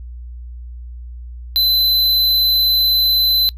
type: tone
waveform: square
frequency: 4036 Hz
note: B7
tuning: 37 cents sharp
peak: -12 dBFS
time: 1.56-3.49 s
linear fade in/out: 0 ms
effects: noise-tail reverb RT60 0.1 s tail -23 dB re dry + added 60 Hz sine -29 dBFS peak until 3.57 s